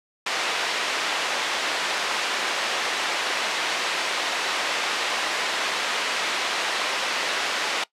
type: band-pass noise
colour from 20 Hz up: white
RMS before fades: -26 dBFS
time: 0.26-7.84 s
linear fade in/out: 5 ms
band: 440 to 3300 Hz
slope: 12 dB/octave
effects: noise-tail reverb RT60 0.1 s tail -20 dB re dry + low-pass 10000 Hz 12 dB/octave